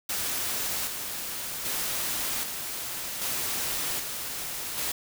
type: noise with tremolo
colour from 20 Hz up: white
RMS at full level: -30 dBFS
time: 0.09-4.92 s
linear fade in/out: 5 ms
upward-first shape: square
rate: 0.64 Hz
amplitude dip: 40%
effects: none